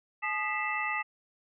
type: tone cluster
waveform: sine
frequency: 854 / 1229 / 1966 / 2095 / 2644 Hz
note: G#5 / D#6 / B6 / C7 / E7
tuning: +48 / -22 / -8 / +2 / +5 cents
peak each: -36 / -35 / -34 / -39 / -35 dBFS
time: 0.22-1.03 s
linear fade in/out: 20 ms
effects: none